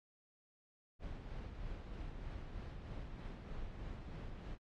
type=noise with tremolo; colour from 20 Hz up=brown; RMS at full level=-45 dBFS; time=0.99-4.58 s; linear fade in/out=50 ms; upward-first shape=sine; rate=3.2 Hz; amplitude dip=35%; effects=low-pass 4000 Hz 12 dB/octave + AAC 48 kbps